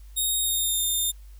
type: tone with pitch glide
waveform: 5% pulse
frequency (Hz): 3729 to 3627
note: A#7 to A#7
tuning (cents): 0 to -48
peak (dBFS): -16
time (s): 0.16-1.12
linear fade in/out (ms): 20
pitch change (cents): -48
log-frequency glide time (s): 0.41-0.84
effects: added 50 Hz sine -42 dBFS peak until 1.39 s + white hiss -61 dBFS RMS until 1.39 s